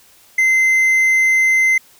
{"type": "tone", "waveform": "triangle", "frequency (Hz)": 2068, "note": "C7", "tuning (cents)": -21, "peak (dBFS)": -9, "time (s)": [0.38, 1.78], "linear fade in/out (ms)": 5, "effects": ["white hiss -49 dBFS RMS until 1.99 s"]}